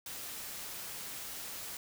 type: noise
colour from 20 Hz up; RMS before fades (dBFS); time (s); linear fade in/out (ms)
white; -43; 0.06-1.77; 2
effects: none